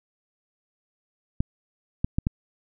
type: clicks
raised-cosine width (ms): 5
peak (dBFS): -10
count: 4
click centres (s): 1.405 / 2.045 / 2.185 / 2.269
effects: none